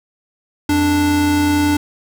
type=tone pair together; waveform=square; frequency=87.67 / 293.7 Hz; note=F2 / D4; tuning=+7 / 0 cents; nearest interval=octave + major sixth; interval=2093 cents; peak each=-22 / -14 dBFS; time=0.69-1.77 s; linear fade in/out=5 ms; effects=none